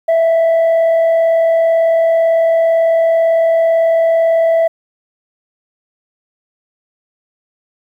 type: tone with frequency modulation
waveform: sine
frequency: 659.3 Hz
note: E5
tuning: in tune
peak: -6 dBFS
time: 0.08-4.68 s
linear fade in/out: 10 ms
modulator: 38 Hz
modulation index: 0.21
effects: tanh soft clip ceiling -8 dBFS + 8-bit